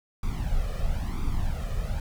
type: noise with flanger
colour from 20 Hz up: brown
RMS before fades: -27 dBFS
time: 0.23-2 s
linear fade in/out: 2 ms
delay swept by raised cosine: 0.84 to 1.67 ms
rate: 1 Hz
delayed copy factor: +0.75
effects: none